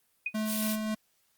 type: tone with exponential decay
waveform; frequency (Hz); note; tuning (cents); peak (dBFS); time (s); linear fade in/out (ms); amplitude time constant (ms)
sine; 2489; D#7; 0; -25; 0.26-0.34; 5; 16
type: tone with tremolo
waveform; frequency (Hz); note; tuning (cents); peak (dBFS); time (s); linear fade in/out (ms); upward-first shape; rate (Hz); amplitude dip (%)
square; 216; A3; -32; -29; 0.34-0.95; 10; sine; 3.7; 30
type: high-pass noise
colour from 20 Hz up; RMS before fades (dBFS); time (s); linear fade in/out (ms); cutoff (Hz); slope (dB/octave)
white; -34; 0.45-0.77; 50; 2500; 24
effects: white hiss -71 dBFS RMS until 1.37 s + Opus 32 kbps